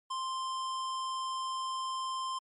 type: tone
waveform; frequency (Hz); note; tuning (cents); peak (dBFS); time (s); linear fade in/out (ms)
square; 1046.5; C6; 0; -34; 0.1-2.39; 10
effects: low-pass 12000 Hz 12 dB/octave + MP3 48 kbps